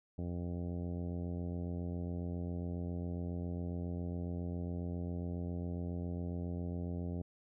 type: harmonic tone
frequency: 87.31 Hz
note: F2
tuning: in tune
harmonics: 1 / 2 / 3 / 4 / 5 / 6 / 7 / 8 / 9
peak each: -39 / -41 / -45 / -50 / -51 / -56 / -54 / -61 / -62 dBFS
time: 0.18-7.22 s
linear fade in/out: 5 ms
effects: none